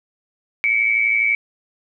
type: tone pair together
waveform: sine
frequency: 2188 / 2300 Hz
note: C#7 / D7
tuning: -23 / -37 cents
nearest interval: minor second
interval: 86 cents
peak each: -20 / -16 dBFS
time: 0.64-1.35 s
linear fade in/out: 0 ms
effects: none